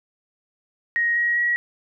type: tone with pitch steps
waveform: sine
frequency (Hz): 1879 / 1896.4 / 1914.1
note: A#6 / A#6 / A#6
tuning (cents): +13 / +29 / +45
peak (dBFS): -18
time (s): 0.96-1.56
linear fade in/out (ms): 0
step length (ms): 200
effects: none